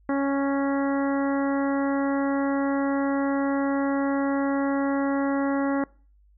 harmonic tone, 277.2 Hz, C#4, in tune, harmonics 1 / 2 / 3 / 4 / 5 / 6 / 7, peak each -23 / -29 / -33 / -35 / -37 / -39 / -40 dBFS, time 0.09-5.84 s, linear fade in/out 2 ms, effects noise-tail reverb RT60 0.4 s tail -23 dB re dry + added 50 Hz sine -55 dBFS peak until 6.37 s

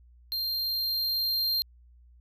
square tone with level ramp, 4186 Hz, C8, in tune, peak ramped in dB -29 to -25 dBFS, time 0.32-1.62 s, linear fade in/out 0 ms, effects added 60 Hz sine -53 dBFS peak until 2.2 s

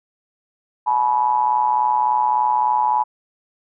triangle ring-modulated tone, 61.74 Hz, B1, in tune, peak -10 dBFS, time 0.86-3.04 s, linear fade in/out 20 ms, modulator 917 Hz, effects none

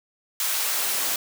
white noise with high-pass filter sweep, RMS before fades -25 dBFS, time 0.4-1.16 s, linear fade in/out 2 ms, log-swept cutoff 1000 to 250 Hz, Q 0.72, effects none

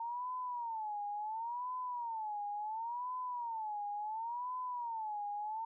sine tone with vibrato, 910 Hz, A#5, 42 cents flat, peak -37 dBFS, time 0-5.65 s, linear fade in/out 5 ms, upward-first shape sine, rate 0.71 Hz, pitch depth 180 cents each way, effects none

